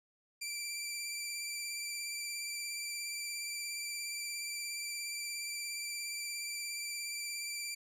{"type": "tone with vibrato", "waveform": "15% pulse", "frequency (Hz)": 2349, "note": "D7", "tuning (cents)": 0, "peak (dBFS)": -31, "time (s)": [0.41, 7.75], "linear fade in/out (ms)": 10, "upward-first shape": "sine", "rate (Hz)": 17, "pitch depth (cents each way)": 24, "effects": []}